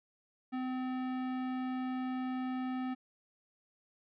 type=tone with hard clipping; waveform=sine; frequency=256.4 Hz; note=C4; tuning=35 cents flat; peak=-36 dBFS; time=0.52-2.95 s; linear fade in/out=20 ms; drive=18 dB; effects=low-pass 3000 Hz 12 dB/octave